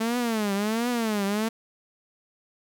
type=tone with vibrato; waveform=sawtooth; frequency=220 Hz; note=A3; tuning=in tune; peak=-20 dBFS; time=0-1.49 s; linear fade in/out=10 ms; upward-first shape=triangle; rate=1.4 Hz; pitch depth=210 cents each way; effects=none